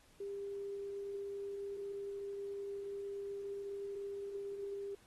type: tone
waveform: sine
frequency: 399.5 Hz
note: G4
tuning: 33 cents sharp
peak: -40 dBFS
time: 0.2-4.95 s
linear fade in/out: 5 ms
effects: pink hiss -67 dBFS RMS until 5.06 s + AAC 32 kbps